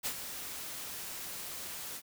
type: noise with ADSR envelope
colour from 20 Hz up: white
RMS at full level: -33 dBFS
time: 0.03-2.02 s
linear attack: 29 ms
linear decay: 71 ms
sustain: -9 dB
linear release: 54 ms
effects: none